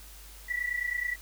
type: tone pair together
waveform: sine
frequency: 1946.1 / 1975.5 Hz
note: B6 / B6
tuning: -26 / 0 cents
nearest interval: unison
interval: 26 cents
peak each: -31 / -33 dBFS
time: 0.48-1.16 s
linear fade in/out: 20 ms
effects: added 50 Hz sine -48 dBFS peak until 1.21 s + white hiss -51 dBFS RMS until 1.21 s